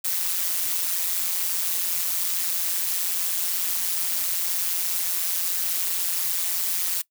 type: noise with amplitude modulation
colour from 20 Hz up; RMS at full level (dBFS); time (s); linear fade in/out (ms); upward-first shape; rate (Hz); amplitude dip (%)
blue; -22; 0.04-7.02; 10; sine; 176; 75
effects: noise-tail reverb RT60 0.1 s tail -21 dB re dry

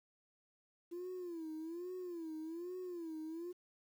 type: tone with vibrato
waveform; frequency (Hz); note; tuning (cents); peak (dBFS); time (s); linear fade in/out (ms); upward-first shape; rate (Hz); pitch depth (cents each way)
sine; 339.4; F4; -49; -40; 0.91-3.53; 20; sine; 1.2; 140
effects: tanh soft clip ceiling -40 dBFS + 11-bit

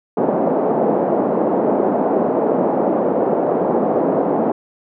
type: band-pass noise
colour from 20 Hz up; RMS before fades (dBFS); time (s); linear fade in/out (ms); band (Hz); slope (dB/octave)
white; -17; 0.17-4.52; 5; 200 to 700; 24
effects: none

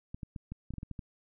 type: clicks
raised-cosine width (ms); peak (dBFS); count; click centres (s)
5; -27; 10; 0.145 / 0.232 / 0.362 / 0.52 / 0.706 / 0.738 / 0.783 / 0.831 / 0.913 / 0.992
effects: none

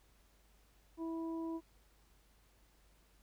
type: harmonic tone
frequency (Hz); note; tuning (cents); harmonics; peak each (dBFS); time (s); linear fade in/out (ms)
327.8; E4; -10; 1 / 2 / 3; -38 / -52 / -50; 0.97-1.61; 50
effects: added 50 Hz sine -67 dBFS peak until 3.22 s + pink hiss -71 dBFS RMS until 3.22 s

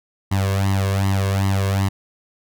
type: tone with flanger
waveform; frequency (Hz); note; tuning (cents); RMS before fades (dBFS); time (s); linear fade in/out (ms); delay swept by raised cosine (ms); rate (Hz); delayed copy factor
sawtooth; 97.6; G2; -7; -19; 0.31-1.89; 10; 0.99 to 1.87; 2.6; +0.9
effects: none

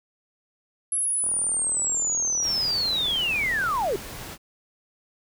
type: linear sweep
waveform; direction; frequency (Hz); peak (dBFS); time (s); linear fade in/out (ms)
sine; down; 11000 to 354.9; -22; 0.92-3.96; 2
type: click train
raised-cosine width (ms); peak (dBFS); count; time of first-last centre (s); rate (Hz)
1; -27; 100; 1.24-3.74; 39.6
type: noise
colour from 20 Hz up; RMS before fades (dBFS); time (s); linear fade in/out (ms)
pink; -38; 2.41-4.38; 50
effects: none

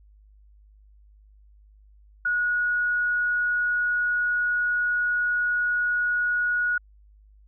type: tone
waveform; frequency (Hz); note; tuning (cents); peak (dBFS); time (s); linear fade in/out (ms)
sine; 1455; F#6; -29; -21; 2.25-6.78; 5
effects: added 51 Hz sine -51 dBFS peak until 7.47 s

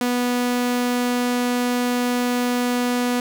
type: tone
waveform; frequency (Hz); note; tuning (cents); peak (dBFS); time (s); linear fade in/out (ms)
sawtooth; 245.4; B3; -11; -15; 0.01-3.2; 2
effects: none

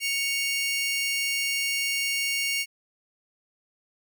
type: tone pair together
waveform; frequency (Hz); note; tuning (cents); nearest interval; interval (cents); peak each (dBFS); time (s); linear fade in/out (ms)
sawtooth; 2219 / 2794; C#7 / F7; +1 / 0; major third; 399; -24 / -25; 0-2.66; 50
effects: none

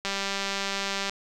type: click train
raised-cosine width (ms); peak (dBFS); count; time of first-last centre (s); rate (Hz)
0.2; -12; 207; 0.05-1.096; 197
effects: none

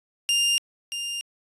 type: tone pair in turn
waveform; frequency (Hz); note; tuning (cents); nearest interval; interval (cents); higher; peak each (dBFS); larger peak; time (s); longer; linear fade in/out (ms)
sawtooth; 2803 / 2803; F7 / F7; +6 / +6; unison; 0; neither; -16 / -25; first; 0.29-0.58 / 0.92-1.21; neither; 0
effects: resampled to 24000 Hz

